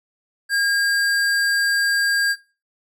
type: tone with sample-and-hold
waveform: sine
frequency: 1624 Hz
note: G#6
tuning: 39 cents flat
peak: -16 dBFS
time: 0.49-2.36 s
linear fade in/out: 50 ms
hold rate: 6300 Hz
effects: noise-tail reverb RT60 0.3 s tail -18 dB re dry + low-pass 12000 Hz 12 dB/octave